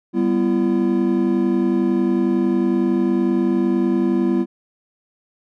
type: chord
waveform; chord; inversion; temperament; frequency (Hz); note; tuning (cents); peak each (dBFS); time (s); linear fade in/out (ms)
triangle; E minor; first; equal with one note detuned; 196 / 246.9 / 338.1; G3 / B3 / E4; 0 / 0 / +44; -19 / -18 / -17; 0.13-4.46; 50
effects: none